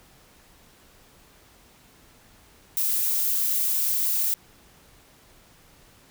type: noise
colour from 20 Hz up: violet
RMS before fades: -24 dBFS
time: 2.77-4.34 s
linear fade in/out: 0 ms
effects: pink hiss -55 dBFS RMS until 6.1 s